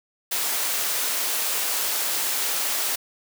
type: high-pass noise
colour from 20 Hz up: white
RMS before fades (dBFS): -25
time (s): 0.31-2.96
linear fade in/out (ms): 10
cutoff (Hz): 400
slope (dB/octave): 12
effects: none